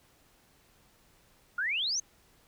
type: exponential sweep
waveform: sine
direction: up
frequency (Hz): 1372 to 6510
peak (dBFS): -28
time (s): 1.58-2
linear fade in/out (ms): 5
effects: pink hiss -64 dBFS RMS until 2.47 s